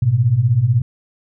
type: beating tone pair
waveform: sine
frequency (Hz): 107.5 / 123.5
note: A2 / B2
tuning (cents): -40 / 0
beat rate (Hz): 16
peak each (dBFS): -17 / -13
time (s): 0.02-0.82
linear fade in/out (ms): 5
effects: none